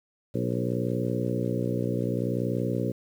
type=harmonic tone with a mistuned harmonic; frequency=60.6 Hz; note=B1; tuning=32 cents flat; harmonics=2 / 3 / 4 / 5 / 6 / 7 / 8 / 9; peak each=-30 / -32 / -33 / -34 / -35 / -35 / -36 / -37 dBFS; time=0.34-2.92 s; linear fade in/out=10 ms; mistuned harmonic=8; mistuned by=+19 cents; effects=9-bit